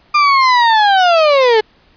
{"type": "linear sweep", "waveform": "35% pulse", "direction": "down", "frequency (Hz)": [1205, 420.7], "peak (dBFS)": -6, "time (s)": [0.14, 1.61], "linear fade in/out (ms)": 10, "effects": ["pink hiss -51 dBFS RMS until 1.96 s", "resampled to 11025 Hz"]}